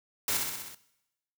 white noise with echo, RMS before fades -29 dBFS, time 0.28-0.37 s, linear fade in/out 2 ms, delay 63 ms, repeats 6, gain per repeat -3 dB, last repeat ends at 0.748 s, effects noise-tail reverb RT60 0.9 s tail -18 dB re dry

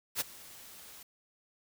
white noise with ADSR envelope, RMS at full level -30 dBFS, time 0.15-1.03 s, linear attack 57 ms, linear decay 17 ms, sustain -21 dB, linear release 5 ms, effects none

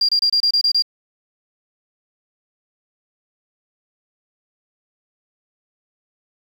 sine tone bursts, 4779 Hz, D8, 29 cents sharp, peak -13 dBFS, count 8, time 0.01-0.823 s, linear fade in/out 5 ms, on 78 ms, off 27 ms, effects 7-bit

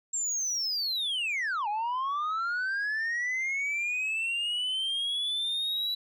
sine linear two-way sweep, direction down then up, 7520 to 809 to 3952 Hz, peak -25 dBFS, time 0.13-5.95 s, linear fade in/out 10 ms, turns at 1.68 s, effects tanh soft clip ceiling -27 dBFS

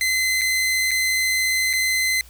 sawtooth tone with dropouts, 2051 Hz, C7, 35 cents flat, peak -15 dBFS, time 0.01-2.21 s, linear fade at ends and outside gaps 1 ms, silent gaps 0.412-0.416 / 0.909-0.914 / 1.731-1.735 s, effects added 60 Hz sine -45 dBFS peak until 2.29 s + white hiss -50 dBFS RMS until 2.29 s

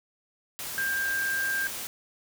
sine tone in noise, 1592 Hz, G6, 26 cents sharp, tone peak -26 dBFS, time 0.78-1.67 s, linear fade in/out 0 ms, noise white, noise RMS -36 dBFS, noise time 0.59-1.87 s, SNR +7 dB, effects none

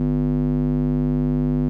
square tone with band-pass filter, 50 Hz, G1, 35 cents sharp, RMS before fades -20 dBFS, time 0-1.69 s, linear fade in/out 0 ms, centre 220 Hz, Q 3.5, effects none

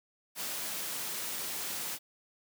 white high-pass noise, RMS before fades -37 dBFS, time 0.35-1.99 s, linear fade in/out 50 ms, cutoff 130 Hz, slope 12 dB/octave, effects none

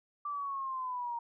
sine linear sweep, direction down, 1174.7 to 932.3 Hz, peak -34 dBFS, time 0.25-1.19 s, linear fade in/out 5 ms, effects none

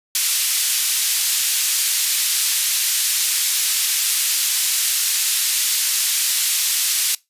white band-pass noise, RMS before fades -19 dBFS, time 0.15-7.15 s, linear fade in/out 2 ms, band 2700 to 13000 Hz, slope 12 dB/octave, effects noise-tail reverb RT60 0.2 s tail -22 dB re dry + resampled to 32000 Hz

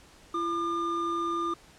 triangle tone pair together, 338.1 / 1205 Hz, E4 / D6, +44 / +44 cents, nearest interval octave + minor seventh, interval 2200 cents, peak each -30 / -27 dBFS, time 0.34-1.54 s, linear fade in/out 5 ms, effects pink hiss -55 dBFS RMS until 1.78 s + low-pass 9000 Hz 12 dB/octave

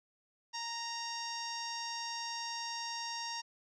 sawtooth tone with low-pass filter, 930 Hz, A#5, 4 cents flat, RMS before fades -40 dBFS, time 0.53-3.42 s, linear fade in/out 20 ms, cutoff 5600 Hz, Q 6.2, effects none

